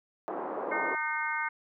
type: band-pass noise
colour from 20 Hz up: pink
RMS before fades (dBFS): -35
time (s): 0.28-0.95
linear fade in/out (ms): 0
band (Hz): 320 to 1100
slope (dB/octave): 24
type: harmonic tone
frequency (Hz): 305.7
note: D#4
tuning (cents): -30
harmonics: 3 / 4 / 5 / 6 / 7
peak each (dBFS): -35 / -37 / -34 / -40 / -34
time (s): 0.71-1.49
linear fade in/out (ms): 10
effects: none